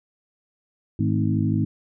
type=harmonic tone with a mistuned harmonic; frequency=52.6 Hz; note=G#1; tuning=23 cents sharp; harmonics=2 / 3 / 4 / 5 / 6; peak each=-23 / -25 / -26 / -27 / -28 dBFS; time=0.99-1.65 s; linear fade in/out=5 ms; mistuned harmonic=4; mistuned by=+59 cents; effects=none